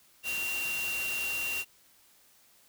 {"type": "tone in noise", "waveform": "sine", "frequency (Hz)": 2758, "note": "F7", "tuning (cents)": -22, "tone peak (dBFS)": -31, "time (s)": [0.23, 1.65], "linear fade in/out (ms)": 50, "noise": "white", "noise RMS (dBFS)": -38, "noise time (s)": [0.23, 1.65], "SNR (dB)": 4, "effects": ["white hiss -62 dBFS RMS until 2.68 s"]}